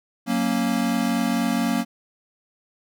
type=chord; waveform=square; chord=F# major; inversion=none; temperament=equal; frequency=185 / 233.1 / 277.2 Hz; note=F#3 / A#3 / C#4; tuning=0 / 0 / 0 cents; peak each=-28 / -23 / -27 dBFS; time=0.26-1.85 s; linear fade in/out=50 ms; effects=none